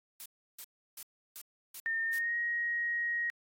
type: noise bursts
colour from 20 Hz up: blue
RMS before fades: -44 dBFS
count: 6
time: 0.2-2.186 s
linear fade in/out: 0 ms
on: 56 ms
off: 330 ms
type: tone with pitch glide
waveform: sine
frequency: 1816 to 1885.5 Hz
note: A#6 to A#6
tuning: -46 to +19 cents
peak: -30 dBFS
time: 1.86-3.3 s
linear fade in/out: 0 ms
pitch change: +65 cents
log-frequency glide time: 2.06-2.36 s
effects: AAC 48 kbps